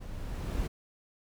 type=noise with level ramp; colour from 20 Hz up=brown; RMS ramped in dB=-42 to -30 dBFS; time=0-0.68 s; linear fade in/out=20 ms; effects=none